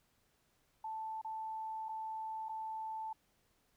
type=tone with dropouts; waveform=sine; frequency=880 Hz; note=A5; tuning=in tune; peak=-39 dBFS; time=0.84-3.13 s; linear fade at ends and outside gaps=5 ms; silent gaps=1.215-1.246 / 1.886-1.89 / 2.486-2.492 s; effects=pink hiss -75 dBFS RMS until 3.76 s